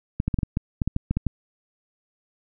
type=clicks; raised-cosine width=5 ms; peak=-10 dBFS; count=12; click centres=0.201 / 0.28 / 0.342 / 0.388 / 0.432 / 0.571 / 0.818 / 0.876 / 0.964 / 1.11 / 1.17 / 1.267 s; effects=none